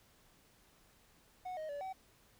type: tone with pitch steps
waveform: triangle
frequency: 735 / 624 / 575 / 760 Hz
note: F#5 / D#5 / D5 / F#5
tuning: -12 / +5 / -37 / +46 cents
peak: -38 dBFS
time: 1.45-1.93 s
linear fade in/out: 10 ms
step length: 120 ms
effects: pink hiss -67 dBFS RMS until 2.39 s